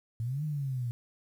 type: exponential two-way sweep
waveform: sine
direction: up then down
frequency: 110 to 155.56 to 117.1 Hz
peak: -30 dBFS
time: 0.2-0.91 s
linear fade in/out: 0 ms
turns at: 0.44 s
effects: 10-bit